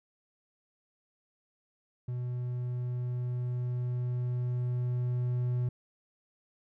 triangle tone with level ramp, 123.47 Hz, B2, in tune, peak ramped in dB -30 to -25 dBFS, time 2.08-5.69 s, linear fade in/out 5 ms, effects none

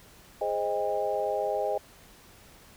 sine chord, Ab major seventh, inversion none, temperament equal with one note detuned, 415.3 / 523.3 / 622.3 / 804.6 Hz, Ab4 / C5 / Eb5 / G5, 0 / 0 / 0 / +45 cents, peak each -33 / -32 / -30 / -32 dBFS, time 0.41-1.78 s, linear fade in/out 5 ms, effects pink hiss -54 dBFS RMS until 2.76 s

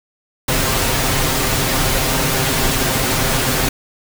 pink noise with comb filter, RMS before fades -17 dBFS, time 0.48-3.69 s, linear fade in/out 5 ms, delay 7.6 ms, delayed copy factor +0.55, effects none

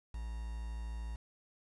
triangle tone with quantisation, 56.6 Hz, A1, 50 cents sharp, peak -36 dBFS, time 0.14-1.16 s, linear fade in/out 5 ms, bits 9, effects resampled to 24000 Hz

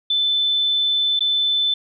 sine tone with dropouts, 3520 Hz, A7, in tune, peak -16 dBFS, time 0.1-1.74 s, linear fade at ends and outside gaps 5 ms, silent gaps 1.193-1.206 s, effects none

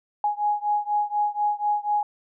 sine beating tone pair, 830.6 / 834.7 Hz, G#5 / G#5, 0 / +9 cents, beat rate 4.1 Hz, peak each -24 / -25 dBFS, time 0.24-2.03 s, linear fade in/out 2 ms, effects none

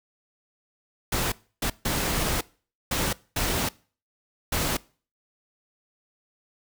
pink noise bursts at uneven times, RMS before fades -26 dBFS, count 6, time 1.12-1.32 / 1.62-1.7 / 1.85-2.41 / 2.91-3.13 / 3.36-3.69 / 4.52-4.77 s, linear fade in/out 5 ms, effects noise-tail reverb RT60 0.4 s tail -22 dB re dry

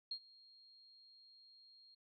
sine tone with ADSR envelope, 4240 Hz, C8, 22 cents sharp, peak -38 dBFS, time 0.11-1.95 s, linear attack 5 ms, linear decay 71 ms, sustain -23 dB, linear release 10 ms, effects none

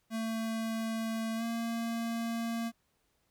square tone with pitch glide, 224.3 to 230.3 Hz, A3 to A#3, +34 to -21 cents, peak -33 dBFS, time 0.1-2.72 s, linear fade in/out 50 ms, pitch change +45 cents, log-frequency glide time 1.37-1.43 s, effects pink hiss -75 dBFS RMS until 3.3 s

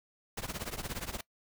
pink noise with tremolo, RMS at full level -35 dBFS, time 0.37-1.21 s, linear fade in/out 5 ms, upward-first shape triangle, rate 17 Hz, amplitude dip 95%, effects noise-tail reverb RT60 0.1 s tail -22 dB re dry

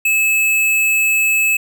square tone, 2600 Hz, E7, 24 cents flat, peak -13 dBFS, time 0.05-1.57 s, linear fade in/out 5 ms, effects none

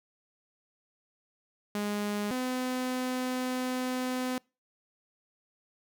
sawtooth tone pair in turn, 206.7 / 254.1 Hz, G#3 / B3, -8 / +49 cents, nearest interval major third, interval 357 cents, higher second, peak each -26 dBFS, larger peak neither, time 1.75-2.31 / 2.31-4.38 s, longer second, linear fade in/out 2 ms, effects noise-tail reverb RT60 0.3 s tail -26 dB re dry

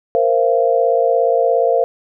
sine chord, Bb suspended second, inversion none, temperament equal with one note detuned, 466.2 / 523.3 / 683.7 Hz, Bb4 / C5 / F5, 0 / 0 / -37 cents, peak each -16 dBFS, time 0.15-1.84 s, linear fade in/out 0 ms, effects none

